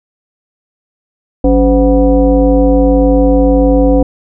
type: tone with frequency modulation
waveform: sine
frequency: 280.8 Hz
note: C#4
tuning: 22 cents sharp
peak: -5 dBFS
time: 1.44-4.03 s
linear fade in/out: 5 ms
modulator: 230 Hz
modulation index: 1.3
effects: none